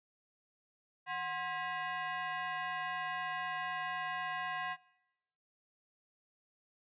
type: tone with frequency modulation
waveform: sine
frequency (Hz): 160.5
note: E3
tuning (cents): -46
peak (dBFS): -35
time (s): 1.06-4.77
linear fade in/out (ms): 50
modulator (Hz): 896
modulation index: 2.3
effects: noise-tail reverb RT60 0.9 s tail -22 dB re dry + resampled to 8000 Hz